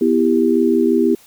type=chord; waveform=sine; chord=E minor; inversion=second; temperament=just; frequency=247.2 / 329.6 / 395.6 Hz; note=B3 / E4 / G4; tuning=+2 / 0 / +16 cents; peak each=-16 dBFS; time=0.01-1.15 s; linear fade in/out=5 ms; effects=white hiss -48 dBFS RMS until 1.26 s